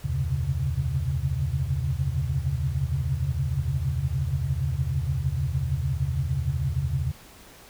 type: tone cluster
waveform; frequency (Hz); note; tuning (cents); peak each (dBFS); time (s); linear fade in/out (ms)
sine; 75 / 88.2 / 123.6 / 134.3 / 140.8; D2 / F2 / B2 / C3 / C#3; +37 / +18 / +2 / +46 / +27; -30; 0.04-7.12; 10
effects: pink hiss -49 dBFS RMS until 7.69 s